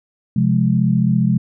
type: chord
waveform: sine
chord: F minor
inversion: second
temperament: just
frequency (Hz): 130.96 / 174.61 / 209.5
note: C3 / F3 / Ab3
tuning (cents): +2 / 0 / +15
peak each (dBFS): -17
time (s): 0.36-1.38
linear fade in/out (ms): 5
effects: none